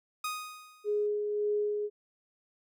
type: tone with exponential decay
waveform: sawtooth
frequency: 1244.5 Hz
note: D#6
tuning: in tune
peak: -27 dBFS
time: 0.24-1.07 s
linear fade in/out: 5 ms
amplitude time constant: 180 ms
type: tone with tremolo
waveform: sine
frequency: 416.8 Hz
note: G#4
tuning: 6 cents sharp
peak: -26 dBFS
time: 0.84-1.9 s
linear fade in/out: 50 ms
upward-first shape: sine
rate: 1.8 Hz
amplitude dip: 35%
effects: none